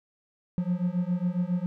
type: beating tone pair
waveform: triangle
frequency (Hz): 174.61 / 181.91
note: F3 / F#3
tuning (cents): 0 / -29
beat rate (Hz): 7.3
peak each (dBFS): -26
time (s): 0.58-1.66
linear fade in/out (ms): 0
effects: none